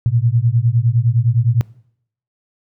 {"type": "beating tone pair", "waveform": "sine", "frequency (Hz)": [113, 122.8], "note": ["A2", "B2"], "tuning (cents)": [47, -9], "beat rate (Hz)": 9.8, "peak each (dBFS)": -15, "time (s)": [0.06, 1.61], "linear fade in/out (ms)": 0, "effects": ["noise-tail reverb RT60 0.7 s tail -23 dB re dry"]}